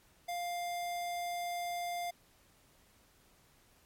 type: tone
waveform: square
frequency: 700 Hz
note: F5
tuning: 4 cents sharp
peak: -36 dBFS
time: 0.28-2.11 s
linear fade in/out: 10 ms
effects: pink hiss -66 dBFS RMS until 3.85 s + MP3 64 kbps